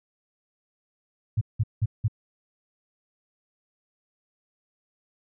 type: tone bursts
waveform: sine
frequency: 108.8 Hz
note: A2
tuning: 19 cents flat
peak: -19 dBFS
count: 4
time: 1.37-2.082 s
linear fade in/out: 10 ms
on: 43 ms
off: 180 ms
effects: none